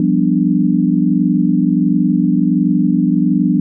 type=chord; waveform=sine; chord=G dominant seventh; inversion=third; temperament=equal; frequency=174.61 / 196 / 246.9 / 293.7 Hz; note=F3 / G3 / B3 / D4; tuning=0 / 0 / 0 / 0 cents; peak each=-16 dBFS; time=0-3.6 s; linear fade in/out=2 ms; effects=none